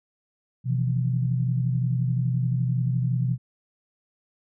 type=tone cluster; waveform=sine; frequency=126 / 160 / 171.6 Hz; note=B2 / D#3 / F3; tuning=+35 / +49 / -30 cents; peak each=-22 / -31 / -30 dBFS; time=0.64-3.38 s; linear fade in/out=50 ms; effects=none